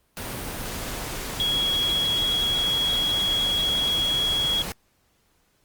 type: tone in noise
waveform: sine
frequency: 3322 Hz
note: G#7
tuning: in tune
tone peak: -21 dBFS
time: 1.4-4.62 s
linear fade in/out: 0 ms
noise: pink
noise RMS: -32 dBFS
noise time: 0.17-4.72 s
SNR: +8 dB
effects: pink hiss -66 dBFS RMS until 5.64 s + Opus 32 kbps